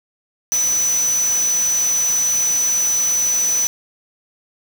sine tone in noise, 5980 Hz, F#8, 17 cents sharp, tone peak -15 dBFS, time 0.52-3.67 s, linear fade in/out 0 ms, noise white, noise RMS -28 dBFS, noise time 0.52-3.67 s, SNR +10 dB, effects none

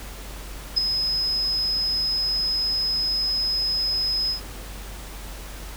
sine tone with ADSR envelope, 5080 Hz, D#8, 35 cents sharp, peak -13 dBFS, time 0.76-4.41 s, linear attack 21 ms, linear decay 4 ms, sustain -8 dB, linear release 110 ms, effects added 48 Hz sine -36 dBFS peak until 5.76 s + pink hiss -40 dBFS RMS until 5.76 s

